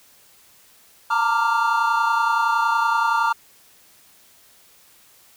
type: chord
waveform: triangle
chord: Bb major seventh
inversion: third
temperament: equal with one note detuned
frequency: 901.6 / 932.3 / 1174.7 / 1396.9 Hz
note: A5 / Bb5 / D6 / F6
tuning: +42 / 0 / 0 / 0 cents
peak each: -21 dBFS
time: 1.1-3.33 s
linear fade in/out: 10 ms
effects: white hiss -53 dBFS RMS until 5.36 s